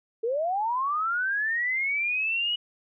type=linear sweep; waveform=sine; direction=up; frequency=434.1 to 2939 Hz; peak=-24 dBFS; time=0.23-2.56 s; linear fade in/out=10 ms; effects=none